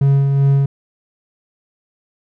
triangle tone with tremolo, 138.59 Hz, C#3, in tune, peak -7 dBFS, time 0.01-0.66 s, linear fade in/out 5 ms, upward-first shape sine, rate 2.6 Hz, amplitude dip 35%, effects none

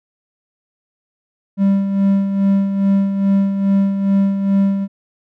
triangle tone with tremolo, 196.7 Hz, G3, 6 cents sharp, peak -8 dBFS, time 1.57-4.88 s, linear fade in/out 50 ms, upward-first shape sine, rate 2.4 Hz, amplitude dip 55%, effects none

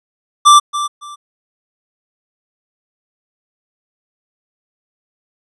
square tone with echo, 1174.7 Hz, D6, in tune, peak -4 dBFS, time 0.45-0.6 s, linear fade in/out 20 ms, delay 280 ms, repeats 2, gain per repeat -13 dB, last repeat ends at 1.16 s, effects resampled to 24000 Hz

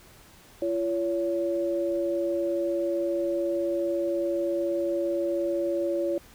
sine tone pair together, 341.6 / 564.1 Hz, F4 / C#5, -38 / +30 cents, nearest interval major sixth, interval 868 cents, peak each -27 dBFS, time 0.62-6.18 s, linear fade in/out 2 ms, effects pink hiss -53 dBFS RMS until 6.34 s

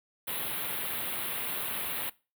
white band-stop noise, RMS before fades -34 dBFS, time 0.27-2.1 s, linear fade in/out 10 ms, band 3800 to 10000 Hz, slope 48 dB/octave, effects noise-tail reverb RT60 0.3 s tail -21 dB re dry + high-pass 100 Hz 12 dB/octave

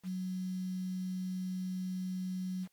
sine tone with quantisation, 185 Hz, F#3, in tune, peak -34 dBFS, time 0.03-2.68 s, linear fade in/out 50 ms, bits 9, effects white hiss -75 dBFS RMS until 2.72 s + MP3 96 kbps

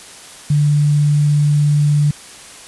sine tone with quantisation, 147.2 Hz, D3, 4 cents sharp, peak -10 dBFS, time 0.5-2.11 s, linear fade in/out 5 ms, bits 6, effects white hiss -37 dBFS RMS until 2.67 s + resampled to 24000 Hz

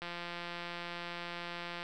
click train, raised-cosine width 0.3 ms, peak -25 dBFS, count 314, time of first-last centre 0.02-1.829 s, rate 173 Hz, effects none

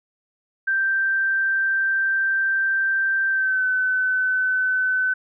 sine tone with pitch glide, 1568 to 1514.6 Hz, G6 to F#6, 0 to +40 cents, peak -18 dBFS, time 0.67-5.14 s, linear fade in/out 10 ms, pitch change -60 cents, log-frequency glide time 3.29-3.65 s, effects none

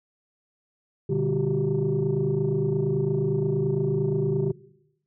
sine tone cluster, 122.9 / 148.6 / 198.7 / 362.6 / 391.3 Hz, B2 / D3 / G3 / F#4 / G4, -8 / +21 / +24 / -35 / -3 cents, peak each -30 / -25 / -32 / -31 / -25 dBFS, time 1.09-4.52 s, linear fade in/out 10 ms, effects noise-tail reverb RT60 0.9 s tail -21 dB re dry + tanh soft clip ceiling -15 dBFS

